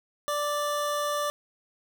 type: tone pair together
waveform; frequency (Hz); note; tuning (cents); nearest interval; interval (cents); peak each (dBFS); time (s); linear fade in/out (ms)
square; 586.7 / 1174.7; D5 / D6; -2 / 0; octave; 1202; -30 / -30; 0.28-1.3; 0
effects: none